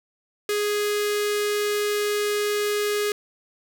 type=tone with notch filter; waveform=sawtooth; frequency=415.3 Hz; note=G#4; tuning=in tune; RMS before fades=-24 dBFS; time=0.49-3.12 s; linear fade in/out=2 ms; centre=840 Hz; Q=1.3; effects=none